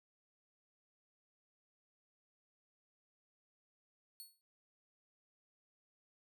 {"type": "tone with exponential decay", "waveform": "10% pulse", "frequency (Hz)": 4400, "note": "C#8", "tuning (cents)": -14, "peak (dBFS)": -40, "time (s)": [4.2, 4.41], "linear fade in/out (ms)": 0, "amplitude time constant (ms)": 45, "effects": []}